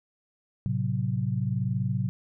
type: chord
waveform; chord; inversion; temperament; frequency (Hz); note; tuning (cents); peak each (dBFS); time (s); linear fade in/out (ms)
sine; F# diminished; first; equal; 110 / 130.81 / 185; A2 / C3 / F#3; 0 / 0 / 0; -29 / -28 / -31; 0.66-2.09; 0
effects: none